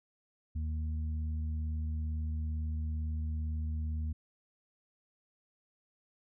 harmonic tone, 77.78 Hz, D#2, in tune, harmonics 1 / 2 / 3, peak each -32 / -50 / -46 dBFS, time 0.55-4.13 s, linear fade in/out 10 ms, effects none

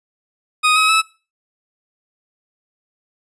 20% pulse tone with pitch steps, 1246 / 1274.4 / 1303.4 Hz, D#6 / D#6 / E6, +2 / +41 / -20 cents, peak -7 dBFS, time 0.63-1.02 s, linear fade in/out 20 ms, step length 130 ms, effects noise-tail reverb RT60 0.3 s tail -17 dB re dry + resampled to 22050 Hz

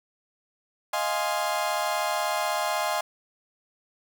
35% pulse chord, F minor seventh, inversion third, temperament equal, 622.3 / 698.5 / 830.6 / 1046.5 Hz, Eb5 / F5 / Ab5 / C6, 0 / 0 / 0 / 0 cents, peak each -29 dBFS, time 0.93-3.01 s, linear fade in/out 5 ms, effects none

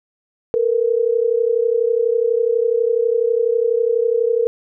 sine tone pair together, 450 / 482.1 Hz, A4 / B4, +39 / -42 cents, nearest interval minor second, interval 119 cents, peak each -17 dBFS, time 0.54-4.47 s, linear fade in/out 0 ms, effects none

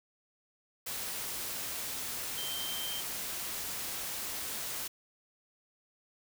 sine tone in noise, 3136 Hz, G7, in tune, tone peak -38 dBFS, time 2.37-3.01 s, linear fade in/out 10 ms, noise white, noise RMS -38 dBFS, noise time 0.86-4.88 s, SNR -3 dB, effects none

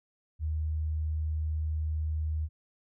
sine tone, 77.78 Hz, D#2, in tune, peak -28 dBFS, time 0.39-2.49 s, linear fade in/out 50 ms, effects none

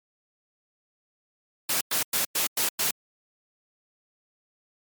white noise bursts, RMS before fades -25 dBFS, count 6, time 1.69-2.91 s, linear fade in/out 5 ms, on 120 ms, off 100 ms, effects high-pass 150 Hz 12 dB/octave + MP3 96 kbps

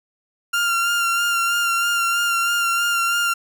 30% pulse tone with vibrato, 1389 Hz, F6, 10 cents flat, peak -15 dBFS, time 0.53-3.34 s, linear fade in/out 10 ms, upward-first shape sine, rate 3.1 Hz, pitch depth 23 cents each way, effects none

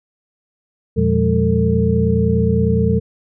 sine tone cluster, 85 / 120 / 176.8 / 206.6 / 448.2 Hz, F2 / B2 / F3 / G#3 / A4, -46 / -49 / +22 / -9 / +32 cents, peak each -19 dBFS, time 0.96-3 s, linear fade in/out 20 ms, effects none

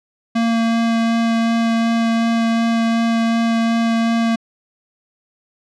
square tone with vibrato, 229.2 Hz, A#3, 29 cents flat, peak -15 dBFS, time 0.35-4.36 s, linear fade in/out 10 ms, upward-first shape sine, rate 2.7 Hz, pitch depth 8 cents each way, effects low-pass 5000 Hz 12 dB/octave

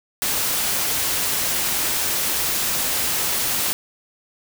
white noise, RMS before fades -22 dBFS, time 0.22-3.73 s, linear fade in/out 0 ms, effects none

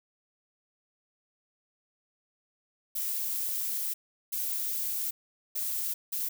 violet noise bursts at uneven times, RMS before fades -32 dBFS, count 4, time 2.95-3.94 / 4.32-5.11 / 5.55-5.94 / 6.12-6.29 s, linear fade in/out 10 ms, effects none

